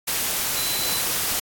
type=tone in noise; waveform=sine; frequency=4017 Hz; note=B7; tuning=29 cents sharp; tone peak=-29 dBFS; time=0.56-1.02 s; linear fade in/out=10 ms; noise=white; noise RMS=-24 dBFS; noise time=0.07-1.4 s; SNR=-8 dB; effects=AAC 64 kbps